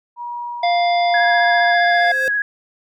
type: tone with tremolo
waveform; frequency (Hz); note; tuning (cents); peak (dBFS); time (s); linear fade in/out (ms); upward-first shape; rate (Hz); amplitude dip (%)
sine; 958; A#5; +47; -24; 0.16-1.76; 50; sine; 0.99; 50
type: harmonic tone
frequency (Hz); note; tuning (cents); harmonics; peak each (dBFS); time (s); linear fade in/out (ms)
698.5; F5; 0; 1 / 3 / 5 / 7; -14 / -24 / -28 / -31; 0.63-2.12; 5
type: tone with vibrato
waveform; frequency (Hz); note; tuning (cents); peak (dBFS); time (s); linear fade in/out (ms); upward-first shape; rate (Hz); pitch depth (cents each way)
sine; 1663; G#6; +2; -16; 1.14-2.42; 2; sine; 15; 20
type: tone with exponential growth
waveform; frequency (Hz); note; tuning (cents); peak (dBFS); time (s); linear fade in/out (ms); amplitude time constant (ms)
square; 523.3; C5; 0; -21; 1.68-2.28; 0; 130
effects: none